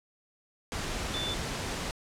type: tone in noise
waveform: sine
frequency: 3520 Hz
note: A7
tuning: in tune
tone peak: -33 dBFS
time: 1.14-1.34 s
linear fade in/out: 0 ms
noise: pink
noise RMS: -34 dBFS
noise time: 0.72-1.91 s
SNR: -2 dB
effects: low-pass 8000 Hz 12 dB/octave